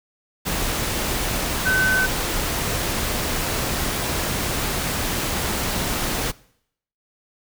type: tone in noise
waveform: sine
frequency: 1522 Hz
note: F#6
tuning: 48 cents sharp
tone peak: -17 dBFS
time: 1.65-2.07 s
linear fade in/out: 20 ms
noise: pink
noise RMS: -24 dBFS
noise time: 0.45-6.32 s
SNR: +4 dB
effects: noise-tail reverb RT60 0.7 s tail -22 dB re dry